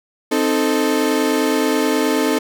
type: chord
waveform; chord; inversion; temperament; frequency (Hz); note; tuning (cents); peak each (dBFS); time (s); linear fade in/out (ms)
35% pulse; A diminished; first; equal; 261.6 / 311.1 / 440; C4 / Eb4 / A4; 0 / 0 / 0; -18; 0.31-2.39; 10
effects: none